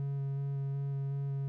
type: tone with vibrato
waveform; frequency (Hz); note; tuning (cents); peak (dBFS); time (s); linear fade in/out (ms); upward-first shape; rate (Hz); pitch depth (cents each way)
triangle; 138.59; C#3; 0; -30; 0-1.48; 0; square; 2.7; 9
effects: none